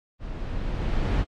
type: noise with level ramp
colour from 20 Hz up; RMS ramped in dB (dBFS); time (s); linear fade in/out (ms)
brown; -35 to -20; 0.19-1.25; 50
effects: low-pass 4000 Hz 12 dB/octave + AAC 48 kbps